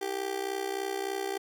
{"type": "tone with amplitude modulation", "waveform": "30% pulse", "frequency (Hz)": 392, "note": "G4", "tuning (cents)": 0, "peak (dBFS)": -25, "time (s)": [0.01, 1.38], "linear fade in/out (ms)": 10, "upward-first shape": "sine", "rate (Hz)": 63.4, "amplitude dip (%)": 80, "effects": []}